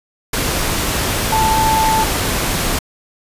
sine tone in noise, 880 Hz, A5, in tune, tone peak -13 dBFS, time 1.32-2.04 s, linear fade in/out 5 ms, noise pink, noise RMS -18 dBFS, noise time 0.33-2.79 s, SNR +2 dB, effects resampled to 32000 Hz

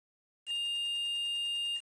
triangle tone with quantisation, 2815 Hz, F7, 13 cents sharp, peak -30 dBFS, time 0.46-1.81 s, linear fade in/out 50 ms, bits 8, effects resampled to 24000 Hz

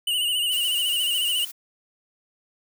square tone with vibrato, 2914 Hz, F#7, 27 cents flat, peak -22 dBFS, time 0.07-1.45 s, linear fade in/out 5 ms, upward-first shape sine, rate 14 Hz, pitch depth 68 cents each way
blue noise with tremolo, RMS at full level -35 dBFS, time 0.51-1.52 s, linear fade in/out 20 ms, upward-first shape square, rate 8.1 Hz, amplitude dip 25%
effects none

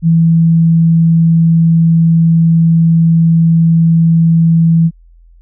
sine tone, 164.81 Hz, E3, in tune, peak -5 dBFS, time 0.02-4.91 s, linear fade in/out 50 ms, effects added 42 Hz sine -39 dBFS peak until 5.41 s

